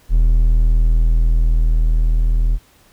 triangle tone with level ramp, 40.23 Hz, E1, 41 cents flat, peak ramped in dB -7 to -10 dBFS, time 0.09-2.59 s, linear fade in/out 50 ms, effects pink hiss -52 dBFS RMS until 2.92 s

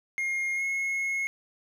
triangle tone with pitch glide, 2135 to 2170 Hz, C7 to C#7, +34 to -37 cents, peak -25 dBFS, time 0.18-1.27 s, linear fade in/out 0 ms, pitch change +29 cents, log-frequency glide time 0.55-0.63 s, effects none

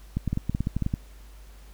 clicks, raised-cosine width 5 ms, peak -13 dBFS, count 12, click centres 0.17 / 0.277 / 0.33 / 0.374 / 0.496 / 0.549 / 0.606 / 0.671 / 0.766 / 0.823 / 0.864 / 0.939 s, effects added 50 Hz sine -45 dBFS peak until 1.73 s + pink hiss -56 dBFS RMS until 1.73 s

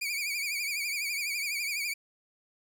sawtooth tone with vibrato, 2331 Hz, D7, 14 cents flat, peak -27 dBFS, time 0.01-1.94 s, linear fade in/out 10 ms, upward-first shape triangle, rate 12 Hz, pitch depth 110 cents each way, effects none

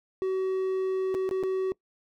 triangle tone with dropouts, 378 Hz, F#4, 37 cents sharp, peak -23 dBFS, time 0.22-1.72 s, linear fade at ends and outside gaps 0 ms, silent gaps 1.143-1.149 / 1.291-1.311 / 1.429-1.436 s, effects noise-tail reverb RT60 0.1 s tail -22 dB re dry

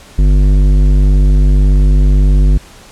triangle tone with tanh clipping, 49.12 Hz, G1, 4 cents sharp, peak -7 dBFS, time 0.18-2.58 s, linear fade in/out 10 ms, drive 17 dB, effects pink hiss -38 dBFS RMS until 2.91 s + low-pass 10000 Hz 12 dB/octave

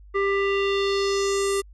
square tone with low-pass filter sweep, 395.8 Hz, G4, 17 cents sharp, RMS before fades -23 dBFS, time 0.14-1.62 s, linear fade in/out 20 ms, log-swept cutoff 1700 to 9800 Hz, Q 2.6, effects added 50 Hz sine -44 dBFS peak until 1.73 s

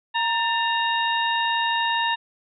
harmonic tone with a mistuned harmonic, 932.3 Hz, A#5, in tune, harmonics 1 / 2 / 3 / 4, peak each -23 / -26 / -28 / -29 dBFS, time 0.14-2.16 s, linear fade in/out 20 ms, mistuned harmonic 2, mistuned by -71 cents, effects none

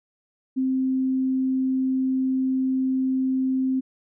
sine tone, 261.6 Hz, C4, in tune, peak -20 dBFS, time 0.56-3.81 s, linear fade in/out 20 ms, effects none

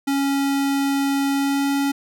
square tone with pitch glide, 277.2 to 279 Hz, C#4 to C#4, 0 to +11 cents, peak -19 dBFS, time 0.07-1.92 s, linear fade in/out 10 ms, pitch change +11 cents, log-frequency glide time 1.32-1.69 s, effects none

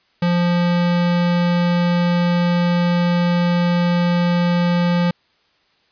square tone, 174.61 Hz, F3, in tune, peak -15 dBFS, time 0.22-5.11 s, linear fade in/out 5 ms, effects white hiss -60 dBFS RMS until 5.91 s + resampled to 11025 Hz

